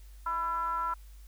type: ring-modulated tone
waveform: triangle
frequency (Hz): 175.7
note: F3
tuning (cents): +11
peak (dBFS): -24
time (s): 0.26-0.94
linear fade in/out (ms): 5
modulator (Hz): 1170
effects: added 50 Hz sine -47 dBFS peak until 1.27 s + white hiss -63 dBFS RMS until 1.27 s